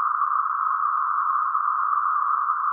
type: band-pass noise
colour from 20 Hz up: white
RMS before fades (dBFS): -23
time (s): 0-2.72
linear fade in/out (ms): 0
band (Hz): 1100 to 1300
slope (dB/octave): 96
effects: none

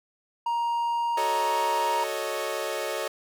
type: tone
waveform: triangle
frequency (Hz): 939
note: A#5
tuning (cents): +12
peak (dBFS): -22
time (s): 0.46-2.04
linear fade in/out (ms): 5
type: chord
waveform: sawtooth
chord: D# half-diminished seventh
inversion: first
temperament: equal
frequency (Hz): 370 / 440 / 554.4 / 622.3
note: F#4 / A4 / C#5 / D#5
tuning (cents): 0 / 0 / 0 / 0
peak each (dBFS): -33 / -30 / -29 / -29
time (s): 1.17-3.08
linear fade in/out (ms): 5
effects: none

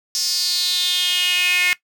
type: tone with high-pass filter sweep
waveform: sawtooth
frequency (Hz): 359.3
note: F4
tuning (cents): +49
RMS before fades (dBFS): -19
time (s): 0.15-1.73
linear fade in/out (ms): 0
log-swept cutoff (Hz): 5400 to 2200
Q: 5.7
effects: noise-tail reverb RT60 0.1 s tail -18 dB re dry

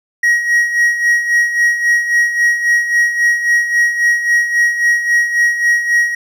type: tone with tremolo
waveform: triangle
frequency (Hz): 1897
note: A#6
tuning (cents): +30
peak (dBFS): -6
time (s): 0.23-6.15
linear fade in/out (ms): 5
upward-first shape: sine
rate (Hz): 3.7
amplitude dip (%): 65
effects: none

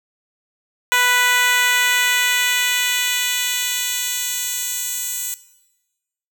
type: tone with high-pass filter sweep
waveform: 10% pulse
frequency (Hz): 493.9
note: B4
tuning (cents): 0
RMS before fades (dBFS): -19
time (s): 0.92-5.34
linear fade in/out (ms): 0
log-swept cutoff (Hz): 1100 to 7700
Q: 0.9
effects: noise-tail reverb RT60 1.0 s tail -17 dB re dry

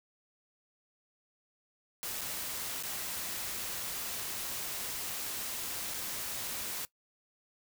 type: noise with dropouts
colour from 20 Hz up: white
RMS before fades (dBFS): -38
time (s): 2.03-6.85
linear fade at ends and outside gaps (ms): 0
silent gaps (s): 2.21-2.215 / 2.826-2.835 / 5.938-5.942
effects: noise-tail reverb RT60 0.1 s tail -19 dB re dry

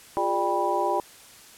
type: tone cluster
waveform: sine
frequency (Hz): 352.5 / 411.5 / 593 / 794 / 979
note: F4 / G#4 / D5 / G5 / B5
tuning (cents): +16 / -16 / +17 / +22 / -15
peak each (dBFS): -29 / -31 / -29 / -27 / -27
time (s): 0.17-1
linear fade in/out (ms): 0
effects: white hiss -49 dBFS RMS until 1.57 s + low-pass 12000 Hz 12 dB/octave

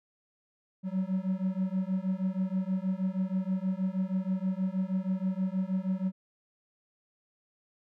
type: beating tone pair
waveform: triangle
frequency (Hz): 185 / 191.3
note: F#3 / G3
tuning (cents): 0 / -42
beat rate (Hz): 6.3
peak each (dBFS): -29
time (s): 0.83-6.12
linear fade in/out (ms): 50
effects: none

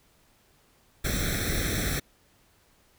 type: noise with comb filter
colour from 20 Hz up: pink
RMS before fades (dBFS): -28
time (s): 1.04-2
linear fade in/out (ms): 10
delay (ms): 0.52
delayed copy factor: +1
effects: pink hiss -63 dBFS RMS until 2.98 s

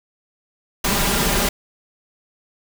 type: noise with comb filter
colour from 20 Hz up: pink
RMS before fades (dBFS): -19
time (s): 0.84-1.49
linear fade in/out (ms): 5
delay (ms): 5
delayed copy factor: +0.75
effects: none

